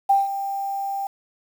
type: tone with ADSR envelope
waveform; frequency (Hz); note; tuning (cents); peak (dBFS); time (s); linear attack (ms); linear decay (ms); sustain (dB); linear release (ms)
sine; 790; G5; +13; -12; 0.09-1.07; 12; 170; -12; 3
effects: 7-bit